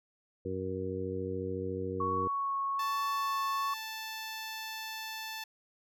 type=harmonic tone; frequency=93.9 Hz; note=F#2; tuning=26 cents sharp; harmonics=1 / 2 / 3 / 4 / 5; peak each=-40 / -42 / -41 / -39 / -37 dBFS; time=0.45-2.28 s; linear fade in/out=5 ms
type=tone with vibrato; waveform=sine; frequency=1108.7 Hz; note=C#6; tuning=in tune; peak=-30 dBFS; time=2-3.74 s; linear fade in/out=5 ms; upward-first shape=sine; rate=1.2 Hz; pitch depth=13 cents each way
type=tone; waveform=10% pulse; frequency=880 Hz; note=A5; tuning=in tune; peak=-30 dBFS; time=2.79-5.44 s; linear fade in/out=5 ms
effects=none